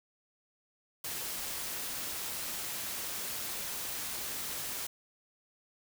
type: noise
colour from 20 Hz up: white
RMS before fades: -38 dBFS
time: 1.04-4.87 s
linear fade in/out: 5 ms
effects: none